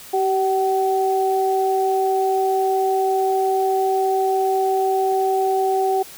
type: tone pair together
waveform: sine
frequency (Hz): 385 / 759.4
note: G4 / F#5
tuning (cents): -31 / +45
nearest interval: octave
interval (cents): 1176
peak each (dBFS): -19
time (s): 0.13-6.03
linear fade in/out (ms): 10
effects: white hiss -40 dBFS RMS until 6.17 s